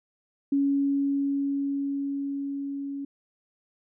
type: tone with level ramp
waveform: sine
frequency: 279.1 Hz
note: C#4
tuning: 12 cents sharp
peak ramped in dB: -20 to -31 dBFS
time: 0.52-3.05 s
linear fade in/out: 5 ms
effects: none